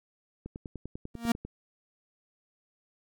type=click train; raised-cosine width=3 ms; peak=-26 dBFS; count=11; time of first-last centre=0.46-1.45 s; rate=10.1 Hz
type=tone with exponential growth; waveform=45% pulse; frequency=233.1 Hz; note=A#3; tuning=in tune; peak=-21 dBFS; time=1.14-1.32 s; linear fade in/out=5 ms; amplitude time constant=39 ms
effects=none